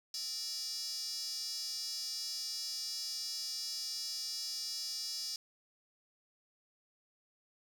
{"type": "tone with high-pass filter", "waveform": "square", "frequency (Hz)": 260.6, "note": "C4", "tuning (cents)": -7, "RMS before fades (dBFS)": -40, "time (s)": [0.14, 5.36], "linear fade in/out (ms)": 2, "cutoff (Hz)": 5100, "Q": 7.7, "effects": []}